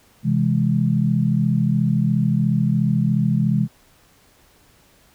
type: chord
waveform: sine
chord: C augmented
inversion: none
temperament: equal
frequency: 130.81 / 164.81 / 207.7 Hz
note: C3 / E3 / G#3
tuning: 0 / 0 / 0 cents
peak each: -20 dBFS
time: 0.23-3.68 s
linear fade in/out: 50 ms
effects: pink hiss -55 dBFS RMS until 5.14 s